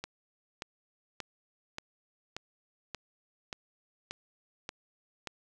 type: click train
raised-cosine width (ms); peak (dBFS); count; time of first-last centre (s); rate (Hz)
0.2; -20; 10; 0.04-5.273; 1.72
effects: none